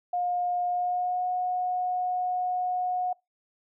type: tone with pitch glide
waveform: sine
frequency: 713 to 727.6 Hz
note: F5 to F#5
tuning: +36 to -29 cents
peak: -25 dBFS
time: 0.13-3.13 s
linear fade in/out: 5 ms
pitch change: +35 cents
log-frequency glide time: 0.68-1.27 s
effects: noise-tail reverb RT60 0.2 s tail -24 dB re dry